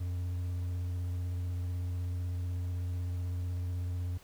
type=tone with vibrato; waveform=triangle; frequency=88.9 Hz; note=F2; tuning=31 cents sharp; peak=-30 dBFS; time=0-4.18 s; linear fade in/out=10 ms; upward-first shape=square; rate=16 Hz; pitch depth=17 cents each way; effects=pink hiss -59 dBFS RMS until 4.23 s